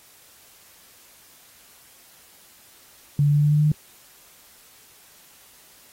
sine tone with pitch steps, 144.3 / 145.3 / 146.31 / 147.33 / 148.36 / 149.39 / 150.43 / 151.47 Hz, D3 / D3 / D3 / D3 / D3 / D3 / D3 / D#3, -30 / -18 / -6 / +6 / +18 / +30 / +42 / -46 cents, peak -15 dBFS, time 3.19-3.718 s, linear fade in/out 2 ms, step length 66 ms, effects white hiss -52 dBFS RMS until 5.92 s + AAC 48 kbps

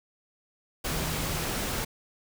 sine tone in noise, 160 Hz, D#3, 49 cents sharp, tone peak -35 dBFS, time 0.91-1.46 s, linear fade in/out 10 ms, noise pink, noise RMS -31 dBFS, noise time 0.84-1.85 s, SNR -7 dB, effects none

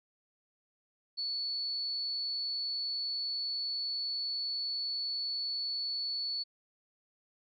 sine tone, 4435 Hz, C#8, in tune, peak -32 dBFS, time 1.17-6.44 s, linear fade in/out 20 ms, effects MP3 64 kbps

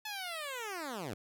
10% pulse linear sweep, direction down, 870 to 87.31 Hz, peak -30 dBFS, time 0.05-1.14 s, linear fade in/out 5 ms, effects none

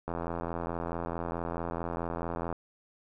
click train, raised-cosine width 1 ms, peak -20 dBFS, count 208, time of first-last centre 0.08-2.527 s, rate 84.6 Hz, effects none

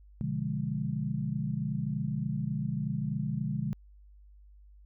sine chord, B diminished seventh, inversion none, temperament equal, 123.47 / 146.83 / 174.61 / 207.7 Hz, B2 / D3 / F3 / Ab3, 0 / 0 / 0 / 0 cents, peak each -36 / -33 / -37 / -35 dBFS, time 0.21-3.73 s, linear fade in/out 0 ms, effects added 50 Hz sine -52 dBFS peak until 4.85 s

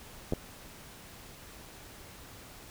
clicks, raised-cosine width 2 ms, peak -17 dBFS, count 2, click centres 0.324 / 0.335 s, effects pink hiss -50 dBFS RMS until 2.7 s

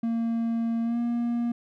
triangle tone with pitch glide, 230 to 236.9 Hz, A#3 to A#3, -23 to +28 cents, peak -22 dBFS, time 0.03-1.52 s, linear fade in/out 5 ms, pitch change +51 cents, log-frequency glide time 0.83-0.98 s, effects none

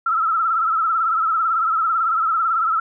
sine tone with vibrato, 1318 Hz, E6, 1 cent flat, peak -16 dBFS, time 0.06-2.8 s, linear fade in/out 5 ms, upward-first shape triangle, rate 18 Hz, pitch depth 92 cents each way, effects none

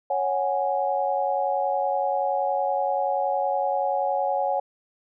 sine chord, C# suspended fourth, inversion none, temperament equal, 554.4 / 740 / 830.6 Hz, C#5 / F#5 / G#5, 0 / 0 / 0 cents, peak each -26 dBFS, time 0.1-4.6 s, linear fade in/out 5 ms, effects none

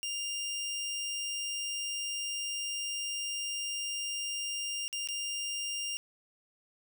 20% pulse tone with dropouts, 2800 Hz, F7, 4 cents sharp, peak -29 dBFS, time 0.03-5.97 s, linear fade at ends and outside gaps 0 ms, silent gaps 4.88-4.928 / 5.074-5.087 s, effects none

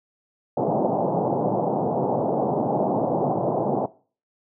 white band-pass noise, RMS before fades -23 dBFS, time 0.57-3.86 s, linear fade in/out 5 ms, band 120 to 840 Hz, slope 48 dB/octave, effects noise-tail reverb RT60 0.4 s tail -20 dB re dry

